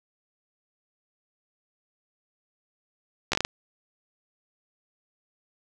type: slowing click train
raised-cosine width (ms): 0.2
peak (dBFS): -7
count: 6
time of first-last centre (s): 3.32-3.449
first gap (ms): 13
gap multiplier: 1.35
effects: none